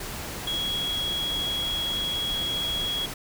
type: tone in noise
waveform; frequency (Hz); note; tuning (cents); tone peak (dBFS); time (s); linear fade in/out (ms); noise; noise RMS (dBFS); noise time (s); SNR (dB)
sine; 3322; G#7; 0; -26; 0.47-3.06; 5; pink; -35; 0-3.14; +6
effects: none